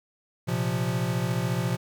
square chord, Bb suspended second, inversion none, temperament equal, 116.54 / 130.81 / 174.61 Hz, Bb2 / C3 / F3, 0 / 0 / 0 cents, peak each -30 dBFS, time 0.47-1.77 s, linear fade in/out 20 ms, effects 10-bit

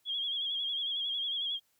sine tone with vibrato, 3291 Hz, G#7, 16 cents flat, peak -31 dBFS, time 0.05-1.6 s, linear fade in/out 50 ms, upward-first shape sine, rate 11 Hz, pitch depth 57 cents each way, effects white hiss -73 dBFS RMS until 1.79 s

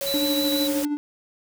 sine tone with pitch glide, 554.4 to 549.9 Hz, C#5 to C#5, 0 to -14 cents, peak -27 dBFS, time 0.01-0.83 s, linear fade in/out 5 ms, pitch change -14 cents, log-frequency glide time 0.17-0.56 s
white noise, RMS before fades -32 dBFS, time 0.01-0.85 s, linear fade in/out 0 ms
square tone with vibrato, 3951 Hz, B7, in tune, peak -26 dBFS, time 0.06-0.68 s, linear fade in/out 10 ms, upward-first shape square, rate 6 Hz, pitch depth 10 cents each way
triangle tone with tremolo, 293.7 Hz, D4, in tune, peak -19 dBFS, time 0.14-0.97 s, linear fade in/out 0 ms, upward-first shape sine, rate 13 Hz, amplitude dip 50%
effects none

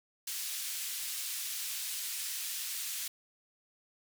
white band-pass noise, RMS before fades -38 dBFS, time 0.27-3.08 s, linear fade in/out 5 ms, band 2400 to 15000 Hz, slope 12 dB/octave, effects none

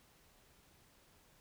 silence, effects pink hiss -67 dBFS RMS until 1.4 s

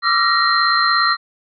sine tone cluster, 1164 / 1314 / 1371 / 1880 / 4133 Hz, D6 / E6 / F6 / A#6 / C8, -16 / -6 / -32 / +14 / -22 cents, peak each -18 / -23 / -19 / -19 / -19 dBFS, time 0.02-1.17 s, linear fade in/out 50 ms, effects none

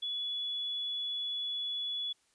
sine tone, 3409 Hz, G#7, 45 cents sharp, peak -33 dBFS, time 0.02-2.13 s, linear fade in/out 10 ms, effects white hiss -71 dBFS RMS until 2.34 s + resampled to 22050 Hz

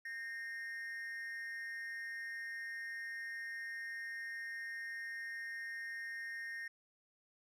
triangle tone with amplitude modulation, 1843 Hz, A#6, 20 cents flat, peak -37 dBFS, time 0.05-6.68 s, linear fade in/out 5 ms, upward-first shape sine, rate 245 Hz, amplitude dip 65%, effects none

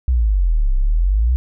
sine exponential two-way sweep, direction down then up, 65.41 to 31.47 to 65.41 Hz, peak -12 dBFS, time 0.08-1.36 s, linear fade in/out 0 ms, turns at 0.75 s, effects none

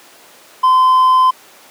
sine tone with hard clipping, 1028 Hz, C6, 31 cents flat, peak -8 dBFS, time 0.63-1.31 s, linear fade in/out 10 ms, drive 2 dB, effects pink hiss -42 dBFS RMS until 1.7 s + high-pass 400 Hz 12 dB/octave

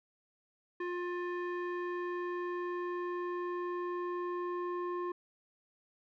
square tone with low-pass filter sweep, 354 Hz, F4, 23 cents sharp, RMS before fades -37 dBFS, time 0.8-5.12 s, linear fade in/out 5 ms, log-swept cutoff 1800 to 1200 Hz, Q 2, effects none

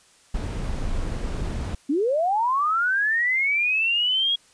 brown noise, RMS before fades -27 dBFS, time 0.34-1.75 s, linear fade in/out 5 ms
sine linear sweep, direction up, 260.3 to 3322 Hz, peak -19 dBFS, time 1.89-4.36 s, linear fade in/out 10 ms
effects white hiss -56 dBFS RMS until 4.53 s + resampled to 22050 Hz

